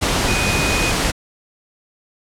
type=tone in noise; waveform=sine; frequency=2489 Hz; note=D#7; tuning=in tune; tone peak=-22 dBFS; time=0.27-0.92 s; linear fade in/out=20 ms; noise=pink; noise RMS=-18 dBFS; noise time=0.01-1.12 s; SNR=-7 dB; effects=low-pass 9000 Hz 12 dB/octave